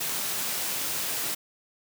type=high-pass noise; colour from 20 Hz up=white; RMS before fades=-30 dBFS; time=0-1.35 s; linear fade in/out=10 ms; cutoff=100 Hz; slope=48 dB/octave; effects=none